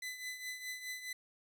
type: tone with tremolo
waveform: sawtooth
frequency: 2008 Hz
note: B6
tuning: 28 cents sharp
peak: -35 dBFS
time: 0.02-1.13 s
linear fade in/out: 5 ms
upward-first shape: triangle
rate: 4.8 Hz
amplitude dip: 70%
effects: none